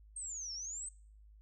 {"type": "linear two-way sweep", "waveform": "sine", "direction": "down then up", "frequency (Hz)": [8540, 5274, 8310], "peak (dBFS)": -40, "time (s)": [0.16, 0.89], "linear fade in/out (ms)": 5, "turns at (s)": 0.53, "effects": ["noise-tail reverb RT60 0.5 s tail -22 dB re dry", "added 52 Hz sine -56 dBFS peak until 1.41 s"]}